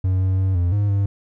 triangle tone with pitch steps, 93.3 / 94.2 / 95 / 87.6 / 102.4 / 99.6 Hz, F#2 / F#2 / F#2 / F2 / G#2 / G2, +15 / +32 / +46 / +6 / -24 / +28 cents, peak -14 dBFS, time 0.04-1.06 s, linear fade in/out 5 ms, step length 170 ms, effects none

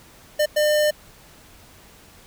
square tone bursts at uneven times, 602 Hz, D5, 43 cents sharp, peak -17 dBFS, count 2, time 0.39-0.46 / 0.56-0.91 s, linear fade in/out 10 ms, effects pink hiss -49 dBFS RMS until 2.26 s

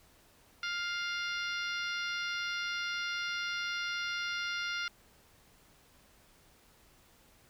harmonic tone, 701 Hz, F5, 6 cents sharp, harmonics 2 / 3 / 4 / 5 / 6 / 7 / 8, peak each -36 / -40 / -42 / -44 / -46 / -47 / -48 dBFS, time 0.63-4.88 s, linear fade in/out 2 ms, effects pink hiss -63 dBFS RMS until 7.49 s

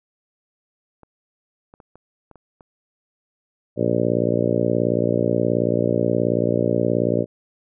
clicks, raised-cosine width 1 ms, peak -31 dBFS, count 7, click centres 1.033 / 1.739 / 1.802 / 1.956 / 2.313 / 2.357 / 2.608 s
harmonic tone, 58.6 Hz, A#1, 10 cents sharp, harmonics 2 / 3 / 4 / 5 / 6 / 7 / 8 / 9 / 10, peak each -26 / -26 / -26 / -26 / -26 / -26 / -26 / -26 / -26 dBFS, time 3.76-7.26 s, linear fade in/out 50 ms
effects none

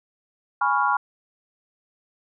sine chord, C# dominant seventh, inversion second, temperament equal, 830.6 / 987.8 / 1108.7 / 1396.9 Hz, G#5 / B5 / C#6 / E#6, 0 / 0 / 0 / 0 cents, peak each -24 dBFS, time 0.61-0.97 s, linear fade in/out 5 ms, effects none

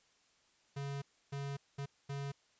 square tone bursts at uneven times, 140 Hz, C#3, 18 cents sharp, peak -39 dBFS, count 4, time 0.76-1.02 / 1.32-1.57 / 1.78-1.86 / 2.09-2.32 s, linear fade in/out 10 ms, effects white hiss -71 dBFS RMS until 2.59 s + resampled to 16000 Hz

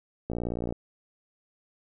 click train, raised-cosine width 2 ms, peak -18 dBFS, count 26, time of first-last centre 0.3-0.724 s, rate 58.9 Hz, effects none

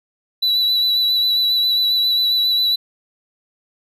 triangle tone with vibrato, 3951 Hz, B7, in tune, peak -13 dBFS, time 0.42-2.76 s, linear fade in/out 10 ms, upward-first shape sine, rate 7.4 Hz, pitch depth 21 cents each way, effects none

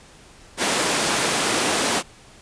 pink high-pass noise, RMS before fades -21 dBFS, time 0.57-2.03 s, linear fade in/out 50 ms, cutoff 270 Hz, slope 12 dB/octave, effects pink hiss -48 dBFS RMS until 2.41 s + resampled to 22050 Hz

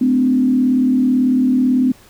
sine tone with frequency modulation, 254.7 Hz, C4, 46 cents flat, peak -11 dBFS, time 0.01-1.92 s, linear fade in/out 5 ms, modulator 38.1 Hz, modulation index 0.65, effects pink hiss -47 dBFS RMS until 2.09 s

